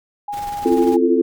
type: tone with vibrato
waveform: sine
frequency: 820 Hz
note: G#5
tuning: 22 cents flat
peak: -23 dBFS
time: 0.28-0.97 s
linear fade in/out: 5 ms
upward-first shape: triangle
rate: 9.3 Hz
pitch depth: 9 cents each way
type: noise with tremolo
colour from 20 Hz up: pink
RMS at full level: -35 dBFS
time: 0.32-0.97 s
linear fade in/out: 20 ms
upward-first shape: square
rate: 20 Hz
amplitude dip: 45%
type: chord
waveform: sine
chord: F major seventh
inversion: second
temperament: equal with one note detuned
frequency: 261.6 / 336.6 / 349.2 / 440 Hz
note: C4 / E4 / F4 / A4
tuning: 0 / +36 / 0 / 0 cents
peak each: -18 dBFS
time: 0.65-1.22 s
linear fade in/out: 10 ms
effects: none